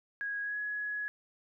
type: tone with pitch glide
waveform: sine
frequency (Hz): 1651 to 1681.8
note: G#6 to G#6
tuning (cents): -11 to +21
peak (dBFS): -33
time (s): 0.21-1.08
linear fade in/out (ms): 0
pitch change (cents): +32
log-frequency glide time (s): 0.41-0.58
effects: none